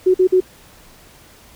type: tone bursts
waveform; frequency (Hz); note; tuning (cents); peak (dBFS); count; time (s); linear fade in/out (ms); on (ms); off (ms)
sine; 370; F#4; 0; -9; 3; 0.06-0.405; 10; 83; 48
effects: pink hiss -46 dBFS RMS until 1.55 s